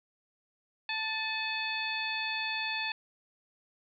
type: harmonic tone with a mistuned harmonic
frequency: 880 Hz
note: A5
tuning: in tune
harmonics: 1 / 2 / 3 / 4 / 5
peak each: -39 / -37 / -35 / -39 / -40 dBFS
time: 0.89-2.92 s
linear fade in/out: 2 ms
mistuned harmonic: 3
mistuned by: -55 cents
effects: none